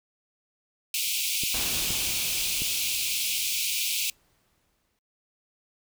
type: high-pass noise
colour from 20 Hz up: pink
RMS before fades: -28 dBFS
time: 0.94-4.1 s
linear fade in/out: 2 ms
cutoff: 2300 Hz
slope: 96 dB/octave
type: clicks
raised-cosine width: 3 ms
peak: -24 dBFS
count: 3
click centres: 1.436 / 1.906 / 2.62 s
type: noise with exponential decay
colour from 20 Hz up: pink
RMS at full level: -35 dBFS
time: 1.54-4.99 s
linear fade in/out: 2 ms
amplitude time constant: 750 ms
effects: noise-tail reverb RT60 0.2 s tail -26 dB re dry